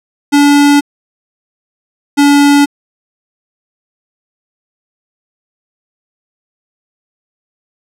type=tone pair in turn; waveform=square; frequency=287.4 / 286 Hz; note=D4 / D4; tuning=-37 / -46 cents; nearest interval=unison; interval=9 cents; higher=first; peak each=-5 dBFS; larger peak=neither; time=0.32-0.81 / 2.17-2.66 s; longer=neither; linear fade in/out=20 ms; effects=low-pass 12000 Hz 12 dB/octave